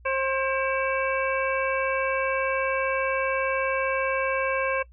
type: harmonic tone with a mistuned harmonic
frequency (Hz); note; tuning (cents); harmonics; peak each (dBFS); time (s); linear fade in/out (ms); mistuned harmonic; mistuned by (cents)
533; C5; +32; 1 / 2 / 3 / 4 / 5; -26 / -29 / -31 / -32 / -33; 0.05-4.83; 10; 4; +120
effects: noise-tail reverb RT60 0.1 s tail -21 dB re dry + added 60 Hz sine -48 dBFS peak until 4.92 s